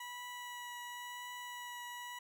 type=tone with vibrato; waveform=20% pulse; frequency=976 Hz; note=B5; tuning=21 cents flat; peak=-39 dBFS; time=0-2.19 s; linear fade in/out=5 ms; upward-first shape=triangle; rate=0.95 Hz; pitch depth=11 cents each way; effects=none